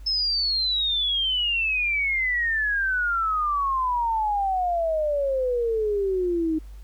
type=exponential sweep; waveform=sine; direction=down; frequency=5250 to 310 Hz; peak=-21 dBFS; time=0.06-6.59 s; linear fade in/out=10 ms; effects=added 50 Hz sine -38 dBFS peak until 6.83 s + pink hiss -59 dBFS RMS until 6.83 s